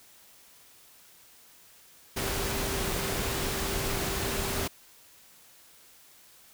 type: tone in noise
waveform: sine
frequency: 392 Hz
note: G4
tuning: in tune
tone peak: -38 dBFS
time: 2.16-4.68 s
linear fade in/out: 10 ms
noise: pink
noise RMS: -31 dBFS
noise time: 2.16-4.68 s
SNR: -10 dB
effects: white hiss -56 dBFS RMS until 6.53 s